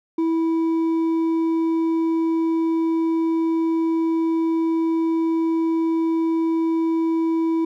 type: tone with hard clipping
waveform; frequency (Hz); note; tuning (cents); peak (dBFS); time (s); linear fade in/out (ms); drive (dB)
sine; 327.3; E4; -12; -19; 0.18-7.65; 5; 4
effects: none